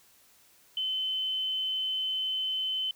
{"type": "tone", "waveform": "sine", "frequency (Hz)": 3054, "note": "G7", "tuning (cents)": -46, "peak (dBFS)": -28, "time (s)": [0.77, 2.91], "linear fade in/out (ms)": 2, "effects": ["white hiss -61 dBFS RMS until 2.95 s"]}